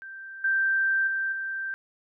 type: tone with level steps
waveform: sine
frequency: 1568 Hz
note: G6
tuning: in tune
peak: -38 / -21 / -25 / -29 dBFS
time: 0.02-1.74 s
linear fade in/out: 0 ms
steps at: 0.44 / 1.07 / 1.32 s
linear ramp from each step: 5 ms
effects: none